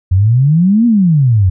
sine exponential two-way sweep, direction up then down, 87.9 to 243.3 to 87.9 Hz, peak -6 dBFS, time 0.11-1.5 s, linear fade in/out 10 ms, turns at 0.86 s, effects none

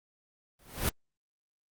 pink noise with exponential growth, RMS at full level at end -25 dBFS, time 0.59-0.89 s, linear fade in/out 2 ms, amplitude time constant 65 ms, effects Opus 32 kbps

